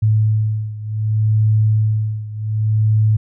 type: beating tone pair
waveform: sine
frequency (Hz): 108 / 108.66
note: A2 / A2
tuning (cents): -32 / -21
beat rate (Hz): 0.66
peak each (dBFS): -15 / -18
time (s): 0.02-3.17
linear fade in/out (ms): 10
effects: none